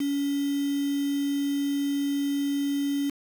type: tone with quantisation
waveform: sine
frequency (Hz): 282.4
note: C#4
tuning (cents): +32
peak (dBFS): -24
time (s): 0-3.1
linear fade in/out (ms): 5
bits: 6
effects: none